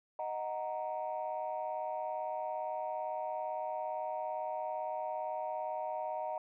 sine chord, D# minor, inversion none, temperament equal, 622.3 / 740 / 932.3 Hz, D#5 / F#5 / A#5, 0 / 0 / 0 cents, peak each -38 / -39 / -39 dBFS, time 0.19-6.38 s, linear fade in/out 2 ms, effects tanh soft clip ceiling -28 dBFS

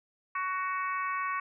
harmonic tone, 373 Hz, F#4, 14 cents sharp, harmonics 3 / 4 / 5 / 6 / 7, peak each -31 / -39 / -39 / -40 / -45 dBFS, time 0.35-1.4 s, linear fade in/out 5 ms, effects none

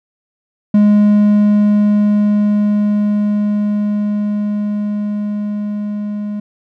triangle tone with level ramp, 207.7 Hz, G#3, in tune, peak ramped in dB -4 to -17 dBFS, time 0.74-6.4 s, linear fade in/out 5 ms, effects none

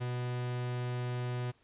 45% pulse tone, 123.47 Hz, B2, in tune, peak -33 dBFS, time 0-1.52 s, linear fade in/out 20 ms, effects pink hiss -68 dBFS RMS until 1.63 s + resampled to 8000 Hz

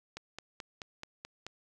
click train, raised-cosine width 0.2 ms, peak -24 dBFS, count 7, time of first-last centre 0.17-1.466 s, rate 4.63 Hz, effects none

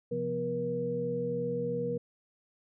sine tone cluster, 130.3 / 173.2 / 245.2 / 476.9 Hz, C3 / F3 / B3 / A#4, -7 / -14 / -12 / +39 cents, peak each -40 / -38 / -39 / -31 dBFS, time 0.11-1.98 s, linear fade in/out 10 ms, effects none

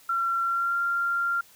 sine tone with pitch glide, 1363 to 1386.8 Hz, F6 to F6, -43 to -13 cents, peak -23 dBFS, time 0.09-1.41 s, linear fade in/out 5 ms, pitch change +30 cents, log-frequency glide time 0.42-0.78 s, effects white hiss -55 dBFS RMS until 1.55 s

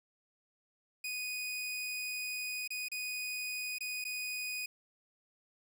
sawtooth tone with dropouts, 2484 Hz, D#7, 3 cents flat, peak -33 dBFS, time 1.04-4.66 s, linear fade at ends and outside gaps 5 ms, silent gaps 2.677-2.704 / 2.885-2.916 / 3.785-3.806 / 4.042-4.05 s, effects none

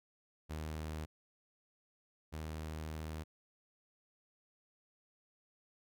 sawtooth tone pair in turn, 77.78 / 78.23 Hz, D#2 / D#2, 0 / +10 cents, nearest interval unison, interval 10 cents, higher second, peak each -36 / -37 dBFS, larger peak first, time 0.49-1.06 / 2.32-3.24 s, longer second, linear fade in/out 20 ms, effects none

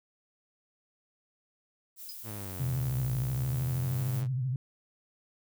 violet noise, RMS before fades -44 dBFS, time 1.96-4.24 s, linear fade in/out 50 ms
triangle tone with exponential decay, 4978 Hz, D#8, in tune, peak -37 dBFS, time 2.09-2.2 s, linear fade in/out 1 ms, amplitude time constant 22 ms
sawtooth linear two-way sweep, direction down then up, 110.8 to 56 to 110.8 Hz, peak -35 dBFS, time 2.23-4.28 s, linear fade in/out 50 ms, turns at 3.14 s
sine tone with vibrato, 128.4 Hz, C3, 32 cents flat, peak -28 dBFS, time 2.6-4.56 s, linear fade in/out 2 ms, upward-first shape sine, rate 13 Hz, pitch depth 95 cents each way
effects none

